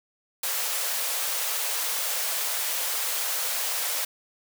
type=high-pass noise; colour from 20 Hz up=white; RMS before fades=-28 dBFS; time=0.43-4.05 s; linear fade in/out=5 ms; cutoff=450 Hz; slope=96 dB/octave; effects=none